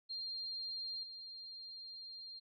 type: tone with level steps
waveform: sine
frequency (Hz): 4196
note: C8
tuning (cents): +4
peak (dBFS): -40 / -47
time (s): 0.09-2.4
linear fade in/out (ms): 20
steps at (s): 1.03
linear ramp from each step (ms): 5
effects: none